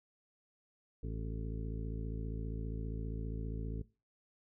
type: harmonic tone with a mistuned harmonic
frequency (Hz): 55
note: A1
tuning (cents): 0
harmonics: 1 / 2 / 3 / 4 / 5 / 6 / 7 / 8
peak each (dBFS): -39 / -43 / -47 / -51 / -49 / -61 / -54 / -51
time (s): 1.03-3.82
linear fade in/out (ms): 5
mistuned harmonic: 6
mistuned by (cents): +94
effects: noise-tail reverb RT60 0.3 s tail -19 dB re dry